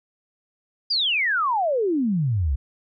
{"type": "exponential sweep", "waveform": "sine", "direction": "down", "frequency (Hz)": [4978, 61.7], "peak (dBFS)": -19, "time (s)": [0.9, 2.56], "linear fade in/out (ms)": 10, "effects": []}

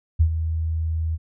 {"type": "tone with ADSR envelope", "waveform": "sine", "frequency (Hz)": 80.6, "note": "E2", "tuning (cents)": -38, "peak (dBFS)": -11, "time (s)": [0.19, 1.18], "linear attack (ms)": 18, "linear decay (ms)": 79, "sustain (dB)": -10, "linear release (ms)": 38, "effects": []}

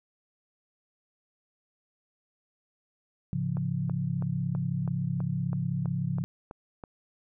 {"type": "chord", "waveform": "sine", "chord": "A augmented", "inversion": "none", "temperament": "equal with one note detuned", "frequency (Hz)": [107.67, 138.59, 174.61], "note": ["A2", "C#3", "E#3"], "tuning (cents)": [-37, 0, 0], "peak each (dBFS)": [-35, -30, -31], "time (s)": [3.33, 6.24], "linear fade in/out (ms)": 0}
{"type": "click train", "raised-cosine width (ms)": 1, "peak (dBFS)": -27, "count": 11, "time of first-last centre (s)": [3.57, 6.838], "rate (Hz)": 3.06}
{"effects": []}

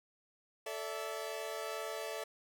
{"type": "chord", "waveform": "sawtooth", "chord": "A suspended fourth", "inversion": "none", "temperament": "equal with one note detuned", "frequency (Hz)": [440, 577.2, 659.3], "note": ["A4", "D5", "E5"], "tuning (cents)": [0, -30, 0], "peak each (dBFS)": [-39, -40, -39], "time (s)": [0.66, 2.24], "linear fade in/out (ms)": 5, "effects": []}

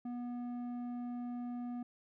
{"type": "tone with low-pass filter", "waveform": "square", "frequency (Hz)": 243.1, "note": "B3", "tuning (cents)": -27, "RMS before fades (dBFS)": -41, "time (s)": [0.05, 1.83], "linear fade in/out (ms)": 5, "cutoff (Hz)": 700, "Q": 0.74, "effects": []}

